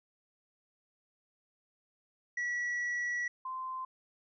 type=tone pair in turn; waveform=triangle / sine; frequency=1938 / 1037.9 Hz; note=B6 / C6; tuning=-33 / -14 cents; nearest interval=major seventh; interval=1081 cents; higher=first; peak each=-30 / -36 dBFS; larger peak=first; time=2.37-3.28 / 3.45-3.85 s; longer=first; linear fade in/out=5 ms; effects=resampled to 16000 Hz